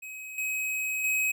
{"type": "tone with level steps", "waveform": "square", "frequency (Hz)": 2540, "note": "D#7", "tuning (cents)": 35, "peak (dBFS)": [-39, -29, -25], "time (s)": [0.02, 1.32], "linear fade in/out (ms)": 10, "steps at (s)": [0.38, 1.04], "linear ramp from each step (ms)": 2, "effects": []}